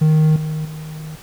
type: tone with level steps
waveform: triangle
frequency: 155.56 Hz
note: D#3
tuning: in tune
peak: -8 / -18 / -26 dBFS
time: 0.01-1.16 s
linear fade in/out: 10 ms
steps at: 0.36 / 0.65 s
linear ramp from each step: 2 ms
effects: pink hiss -41 dBFS RMS until 1.22 s